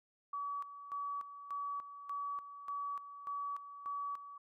sine tone with tremolo, 1140 Hz, C#6, 48 cents sharp, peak -37 dBFS, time 0.33-4.38 s, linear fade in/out 5 ms, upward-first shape square, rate 1.7 Hz, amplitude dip 70%, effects none

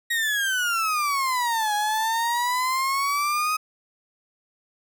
35% pulse exponential two-way sweep, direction down then up, 1900 to 828 to 1263 Hz, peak -20 dBFS, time 0.1-3.57 s, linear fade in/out 10 ms, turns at 1.74 s, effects none

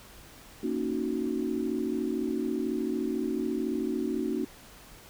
sine chord, D# minor seventh, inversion second, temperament equal, 233.1 / 277.2 / 311.1 / 370 Hz, A#3 / C#4 / D#4 / F#4, 0 / 0 / 0 / 0 cents, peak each -33 dBFS, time 0.63-4.45 s, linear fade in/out 5 ms, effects pink hiss -51 dBFS RMS until 5.09 s

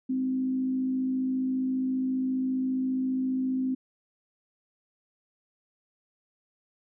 sine tone with frequency modulation, 259.6 Hz, C4, 13 cents flat, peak -25 dBFS, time 0.09-3.75 s, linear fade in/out 10 ms, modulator 54.8 Hz, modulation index 0.26, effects none

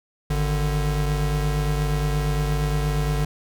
square tone pair together, 51.95 / 147.3 Hz, G#1 / D3, +1 / +6 cents, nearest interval octave + tritone, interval 1805 cents, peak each -24 dBFS, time 0.3-3.25 s, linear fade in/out 5 ms, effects none

